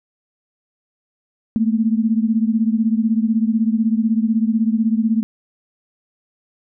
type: beating tone pair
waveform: sine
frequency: 218.5 / 234.5 Hz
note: A3 / A#3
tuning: -12 / +11 cents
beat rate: 16 Hz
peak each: -16 / -19 dBFS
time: 1.56-5.23 s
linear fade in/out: 0 ms
effects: none